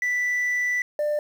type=tone pair in turn; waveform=sine; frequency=1975.5 / 595.2 Hz; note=B6 / D5; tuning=0 / +23 cents; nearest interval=octave + major sixth; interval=2077 cents; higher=first; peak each=-19 dBFS; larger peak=neither; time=0.02-0.82 / 0.99-1.19 s; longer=first; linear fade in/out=2 ms; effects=tanh soft clip ceiling -20 dBFS + 8-bit